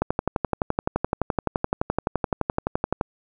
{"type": "click train", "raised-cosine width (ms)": 1, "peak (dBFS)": -7, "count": 36, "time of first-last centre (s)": [0.02, 3.011], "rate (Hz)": 11.7, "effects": []}